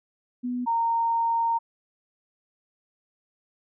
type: tone pair in turn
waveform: sine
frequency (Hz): 246.9 / 922.5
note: B3 / A#5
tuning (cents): 0 / -18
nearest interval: octave + major seventh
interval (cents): 2282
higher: second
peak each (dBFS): -26 / -21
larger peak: second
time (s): 0.43-0.66 / 0.66-1.59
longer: second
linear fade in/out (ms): 20
effects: none